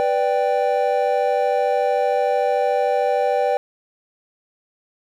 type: chord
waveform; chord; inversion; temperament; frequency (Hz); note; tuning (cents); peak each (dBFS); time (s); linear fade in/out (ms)
triangle; G major; first; equal; 493.9 / 587.3 / 784; B4 / D5 / G5; 0 / 0 / 0; -19; 0-3.57; 0
effects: none